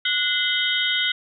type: tone cluster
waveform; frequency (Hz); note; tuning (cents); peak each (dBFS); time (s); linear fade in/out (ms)
sine; 1466 / 2055 / 3012 / 3243 / 3689; F#6 / C7 / F#7 / G#7 / A#7; -16 / -32 / +30 / -42 / -19; -26; 0.05-1.12; 5
effects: none